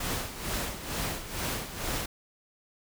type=noise with tremolo; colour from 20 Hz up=pink; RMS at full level=-31 dBFS; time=0-2.06 s; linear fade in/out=5 ms; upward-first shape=sine; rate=2.2 Hz; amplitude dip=70%; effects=none